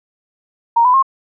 sine tone with pitch steps, 932.3 / 999.2 / 1070.9 Hz, A#5 / B5 / C6, 0 / +20 / +40 cents, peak -8 dBFS, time 0.76-1.027 s, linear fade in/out 10 ms, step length 89 ms, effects none

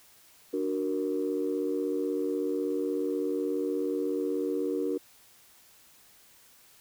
sine chord, D augmented, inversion none, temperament equal, 293.7 / 370 / 466.2 Hz, D4 / F#4 / A#4, 0 / 0 / 0 cents, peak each -31 dBFS, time 0.53-4.98 s, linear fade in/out 10 ms, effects tanh soft clip ceiling -19 dBFS + white hiss -58 dBFS RMS until 6.8 s

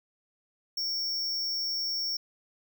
square tone with amplitude modulation, 5480 Hz, F8, 34 cents flat, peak -28 dBFS, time 0.77-2.17 s, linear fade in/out 5 ms, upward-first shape sine, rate 149 Hz, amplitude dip 30%, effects none

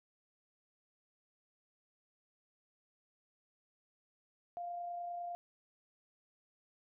sine tone with amplitude modulation, 698.5 Hz, F5, in tune, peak -38 dBFS, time 4.57-5.35 s, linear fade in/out 0 ms, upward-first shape sine, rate 29.9 Hz, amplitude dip 25%, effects none

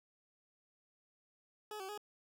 20% pulse tone with pitch steps, 423.7 / 381.8 / 417.4 Hz, G#4 / G4 / G#4, +35 / -46 / +9 cents, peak -38 dBFS, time 1.71-1.977 s, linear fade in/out 2 ms, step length 89 ms, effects none

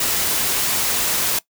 white noise, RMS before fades -20 dBFS, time 0-1.39 s, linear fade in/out 5 ms, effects noise-tail reverb RT60 0.1 s tail -20 dB re dry

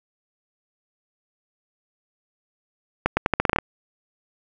accelerating click train, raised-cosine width 0.5 ms, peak -3 dBFS, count 10, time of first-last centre 3.06-3.586 s, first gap 110 ms, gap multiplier 0.83, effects none

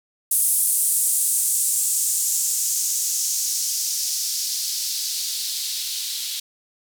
violet noise with band-pass filter sweep, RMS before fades -23 dBFS, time 0.31-6.4 s, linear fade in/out 5 ms, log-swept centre 10000 to 3700 Hz, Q 2.3, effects none

